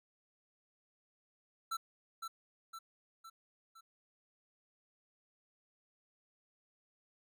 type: tone with echo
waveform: square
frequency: 1336 Hz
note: E6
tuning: 23 cents sharp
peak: -36 dBFS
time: 1.71-1.77 s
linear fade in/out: 10 ms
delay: 510 ms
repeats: 4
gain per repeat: -5 dB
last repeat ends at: 3.81 s
effects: none